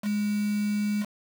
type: tone with quantisation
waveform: sine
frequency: 207.7 Hz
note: G#3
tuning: in tune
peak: -24 dBFS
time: 0.02-1.06 s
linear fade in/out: 50 ms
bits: 6
effects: none